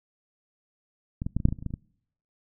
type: clicks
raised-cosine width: 5 ms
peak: -18 / -17 / -13 / -21 / -6 / -14 / -17 / -30 / -26 / -18 / -27 / -19 dBFS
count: 12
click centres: 1.219 / 1.265 / 1.366 / 1.402 / 1.454 / 1.487 / 1.525 / 1.588 / 1.625 / 1.663 / 1.706 / 1.739 s
effects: noise-tail reverb RT60 0.7 s tail -24 dB re dry